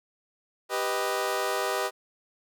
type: chord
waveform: 20% pulse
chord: G augmented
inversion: none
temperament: equal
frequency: 392 / 493.9 / 622.3 Hz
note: G4 / B4 / D#5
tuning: 0 / 0 / 0 cents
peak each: -26 dBFS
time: 0.69-1.91 s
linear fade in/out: 50 ms
effects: none